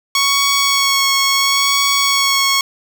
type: tone with vibrato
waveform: 10% pulse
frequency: 1108.7 Hz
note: C#6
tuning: in tune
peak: -4 dBFS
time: 0.15-2.61 s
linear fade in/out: 2 ms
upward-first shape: sine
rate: 0.73 Hz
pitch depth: 15 cents each way
effects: none